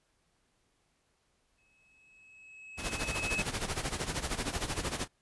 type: tone with exponential growth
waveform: triangle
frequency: 2576 Hz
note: E7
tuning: 41 cents flat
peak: -29 dBFS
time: 1.58-3.42 s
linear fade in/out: 5 ms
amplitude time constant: 400 ms
type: noise with tremolo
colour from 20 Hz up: pink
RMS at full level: -32 dBFS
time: 2.77-5.08 s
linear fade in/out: 50 ms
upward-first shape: sine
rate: 13 Hz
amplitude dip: 75%
effects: pink hiss -74 dBFS RMS until 5.21 s + resampled to 24000 Hz